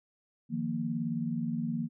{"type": "chord", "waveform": "sine", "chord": "Eb suspended second", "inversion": "none", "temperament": "equal", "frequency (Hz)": [155.56, 174.61, 233.1], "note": ["Eb3", "F3", "Bb3"], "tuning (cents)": [0, 0, 0], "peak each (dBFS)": [-36, -36, -32], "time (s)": [0.49, 1.89], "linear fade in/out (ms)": 50, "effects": []}